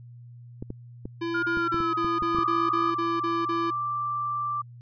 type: clicks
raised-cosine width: 3 ms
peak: -21 dBFS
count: 10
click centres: 0.625 / 0.704 / 1.055 / 1.572 / 1.744 / 1.804 / 2.046 / 2.223 / 2.348 / 2.386 s
type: tone bursts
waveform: square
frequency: 336.6 Hz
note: E4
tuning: 36 cents sharp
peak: -28 dBFS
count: 10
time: 1.21-3.707 s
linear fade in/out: 10 ms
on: 220 ms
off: 33 ms
type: tone with pitch glide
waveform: sine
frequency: 1416 to 1232.7 Hz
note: F6 to D#6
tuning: +23 to -17 cents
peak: -25 dBFS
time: 1.34-2.91 s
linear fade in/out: 10 ms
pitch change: -240 cents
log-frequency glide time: 1.55-2.04 s
type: tone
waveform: sine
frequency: 1174.7 Hz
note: D6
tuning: in tune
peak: -26 dBFS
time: 2.35-4.62 s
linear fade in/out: 10 ms
effects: added 120 Hz sine -43 dBFS peak until 4.81 s + resampled to 11025 Hz